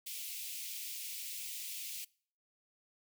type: high-pass noise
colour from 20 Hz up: white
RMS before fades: -43 dBFS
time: 0.06-2.05 s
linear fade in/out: 10 ms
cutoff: 2200 Hz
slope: 48 dB/octave
effects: noise-tail reverb RT60 0.5 s tail -24 dB re dry